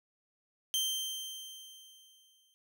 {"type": "tone with exponential decay", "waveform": "sawtooth", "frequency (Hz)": 3136, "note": "G7", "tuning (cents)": 0, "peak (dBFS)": -25, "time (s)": [0.74, 2.54], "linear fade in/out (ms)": 0, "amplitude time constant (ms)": 390, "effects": []}